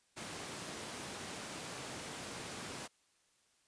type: high-pass noise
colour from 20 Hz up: pink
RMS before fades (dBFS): -45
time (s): 0.16-2.88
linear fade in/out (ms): 20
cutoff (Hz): 140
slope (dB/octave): 12
effects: white hiss -73 dBFS RMS until 3.67 s + resampled to 22050 Hz